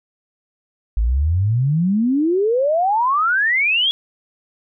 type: exponential sweep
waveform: sine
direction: up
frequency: 51.3 to 3390 Hz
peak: -14 dBFS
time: 0.97-3.91 s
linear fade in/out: 0 ms
effects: none